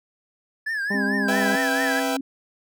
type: tone with vibrato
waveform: triangle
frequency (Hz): 1700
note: G#6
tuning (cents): +40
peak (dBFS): -22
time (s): 0.66-2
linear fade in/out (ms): 10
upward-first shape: triangle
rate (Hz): 4.5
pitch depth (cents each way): 140
type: harmonic tone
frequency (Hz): 202.2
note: G#3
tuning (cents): -46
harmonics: 1 / 2 / 3 / 4 / 5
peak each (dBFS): -25 / -31 / -35 / -37 / -39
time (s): 0.9-1.56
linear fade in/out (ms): 10
type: tone with pitch glide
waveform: sine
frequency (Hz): 265.3 to 270.4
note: C4 to C#4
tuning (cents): +24 to -43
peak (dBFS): -26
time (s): 0.94-2.21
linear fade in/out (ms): 5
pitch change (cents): +33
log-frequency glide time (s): 1.37-1.55
type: chord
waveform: sawtooth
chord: E minor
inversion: second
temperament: equal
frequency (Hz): 493.9 / 659.3 / 784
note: B4 / E5 / G5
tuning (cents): 0 / 0 / 0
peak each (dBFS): -24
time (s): 1.28-2.17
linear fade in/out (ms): 5
effects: none